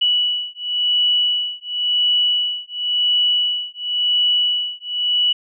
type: beating tone pair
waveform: sine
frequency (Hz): 2946 / 2946.94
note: F#7 / F#7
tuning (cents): -8 / -8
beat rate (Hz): 0.94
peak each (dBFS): -19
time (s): 0.01-5.33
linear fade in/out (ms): 10
effects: none